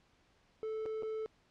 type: tone with dropouts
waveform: triangle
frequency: 437.9 Hz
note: A4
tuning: 8 cents flat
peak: -34 dBFS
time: 0.63-1.26 s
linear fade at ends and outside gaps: 0 ms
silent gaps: 0.856-0.861 / 1.024-1.032 s
effects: pink hiss -70 dBFS RMS until 1.5 s + low-pass 5000 Hz 12 dB/octave